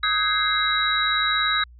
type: tone cluster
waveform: sine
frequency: 1265 / 1527 / 1648 / 2089 / 3864 Hz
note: D#6 / G6 / G#6 / C7 / B7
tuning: +28 / -46 / -14 / -3 / -39 cents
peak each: -24 / -29 / -26 / -29 / -23 dBFS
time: 0.03-1.64 s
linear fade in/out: 5 ms
effects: added 60 Hz sine -44 dBFS peak until 1.79 s